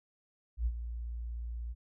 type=tone with ADSR envelope; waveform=sine; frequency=58.3 Hz; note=A#1; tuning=1 cent sharp; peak=-26 dBFS; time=0.57-1.75 s; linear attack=90 ms; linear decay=54 ms; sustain=-10 dB; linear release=37 ms; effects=none